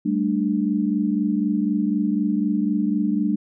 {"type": "chord", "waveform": "sine", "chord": "G suspended second", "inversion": "none", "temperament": "equal with one note detuned", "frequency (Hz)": [196, 220, 295.9], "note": ["G3", "A3", "D4"], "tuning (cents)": [0, 0, 13], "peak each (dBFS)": -23, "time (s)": [0.05, 3.36], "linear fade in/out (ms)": 10, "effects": []}